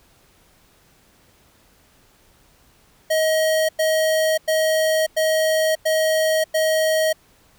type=tone bursts; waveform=square; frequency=632 Hz; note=D#5; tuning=27 cents sharp; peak=-17 dBFS; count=6; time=3.1-7.13 s; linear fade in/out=10 ms; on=590 ms; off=98 ms; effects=pink hiss -56 dBFS RMS until 7.58 s